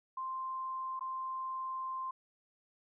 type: tone with dropouts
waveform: sine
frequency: 1046.5 Hz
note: C6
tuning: in tune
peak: -36 dBFS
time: 0.17-2.11 s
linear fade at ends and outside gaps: 5 ms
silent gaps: 0.994-1.008 s
effects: none